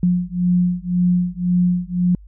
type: beating tone pair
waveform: sine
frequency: 177.4 / 179.3 Hz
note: F3 / F3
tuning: +27 / +46 cents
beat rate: 1.9 Hz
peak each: -18 dBFS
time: 0.03-2.15 s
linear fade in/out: 2 ms
effects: added 50 Hz sine -39 dBFS peak until 2.27 s